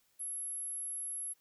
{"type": "tone", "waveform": "sine", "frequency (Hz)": 11175, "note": "F9", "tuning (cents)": 0, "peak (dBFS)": -37, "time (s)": [0.19, 1.34], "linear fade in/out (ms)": 20, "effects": ["white hiss -73 dBFS RMS until 1.4 s"]}